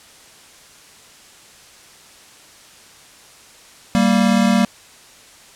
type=tone pair together; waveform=square; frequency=194.99 / 232.8 Hz; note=G3 / A#3; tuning=-9 / -2 cents; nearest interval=minor third; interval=307 cents; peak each=-16 dBFS; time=3.95-4.65 s; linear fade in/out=0 ms; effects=white hiss -45 dBFS RMS until 5.55 s + low-pass 9000 Hz 12 dB/octave